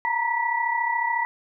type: tone cluster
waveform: sine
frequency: 917 / 951 / 1959 Hz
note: A#5 / A#5 / B6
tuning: -29 / +34 / -15 cents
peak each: -26 dBFS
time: 0.05-1.25 s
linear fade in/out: 0 ms
effects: none